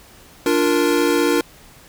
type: chord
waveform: square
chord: Bb major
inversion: first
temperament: equal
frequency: 293.7 / 349.2 / 466.2 Hz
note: D4 / F4 / Bb4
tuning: 0 / 0 / 0 cents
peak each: -20 dBFS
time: 0.46-1.41 s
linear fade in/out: 2 ms
effects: pink hiss -46 dBFS RMS until 1.88 s